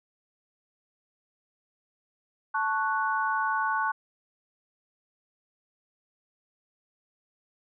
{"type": "chord", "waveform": "sine", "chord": "F# minor", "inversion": "first", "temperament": "equal", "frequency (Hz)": [880, 1108.7, 1480], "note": ["A5", "C#6", "F#6"], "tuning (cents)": [0, 0, 0], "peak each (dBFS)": -29, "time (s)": [2.54, 3.92], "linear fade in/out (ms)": 10, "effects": []}